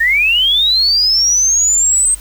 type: linear sweep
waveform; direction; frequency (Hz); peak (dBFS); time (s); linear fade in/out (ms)
sine; up; 1776 to 8372; -9; 0-2.15; 10
effects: added 48 Hz sine -32 dBFS peak until 2.2 s + white hiss -39 dBFS RMS until 2.2 s